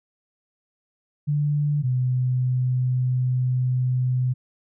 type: tone pair in turn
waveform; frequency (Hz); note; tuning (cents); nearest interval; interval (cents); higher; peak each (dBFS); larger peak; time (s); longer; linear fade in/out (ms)
sine; 146.83 / 126.82; D3 / B2; 0 / +46; minor third; 254; first; -19; neither; 1.27-1.83 / 1.83-4.34; second; 20
effects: none